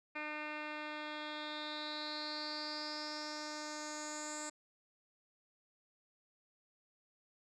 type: tone with low-pass filter sweep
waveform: 10% pulse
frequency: 302.3 Hz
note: D#4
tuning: 50 cents flat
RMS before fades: -43 dBFS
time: 0.15-4.5 s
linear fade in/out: 10 ms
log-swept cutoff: 2500 to 7600 Hz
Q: 7.3
effects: none